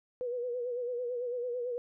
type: tone with vibrato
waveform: sine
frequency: 489 Hz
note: B4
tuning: 17 cents flat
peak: -32 dBFS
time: 0.21-1.78 s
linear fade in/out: 0 ms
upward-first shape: sine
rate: 9 Hz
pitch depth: 57 cents each way
effects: none